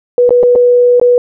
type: tone with dropouts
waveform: sine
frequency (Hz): 489.1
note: B4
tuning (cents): -17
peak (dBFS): -4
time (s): 0.18-1.18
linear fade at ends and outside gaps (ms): 1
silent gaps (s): 0.293-0.306 / 0.43-0.434 / 0.553-0.558 / 0.998-1.014
effects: none